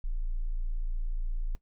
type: tone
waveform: sine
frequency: 28.4 Hz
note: A#0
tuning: 44 cents flat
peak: -28 dBFS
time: 0.04-1.55 s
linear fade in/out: 0 ms
effects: noise-tail reverb RT60 0.1 s tail -17 dB re dry